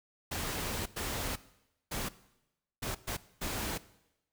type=noise bursts at uneven times; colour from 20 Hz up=pink; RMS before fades=-36 dBFS; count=6; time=0.31-0.86 / 0.96-1.36 / 1.91-2.09 / 2.82-2.95 / 3.07-3.17 / 3.41-3.78 s; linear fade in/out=10 ms; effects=noise-tail reverb RT60 0.9 s tail -18 dB re dry